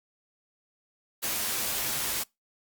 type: noise with comb filter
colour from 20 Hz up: white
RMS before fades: -30 dBFS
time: 1.22-2.24 s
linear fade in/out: 20 ms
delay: 11 ms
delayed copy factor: -0.55
effects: noise-tail reverb RT60 0.2 s tail -24 dB re dry + Opus 48 kbps